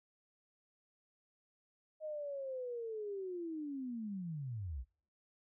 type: linear sweep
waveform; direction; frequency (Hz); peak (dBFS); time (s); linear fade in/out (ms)
sine; down; 628 to 53.6; -39; 2-4.85; 50
effects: noise-tail reverb RT60 0.5 s tail -26 dB re dry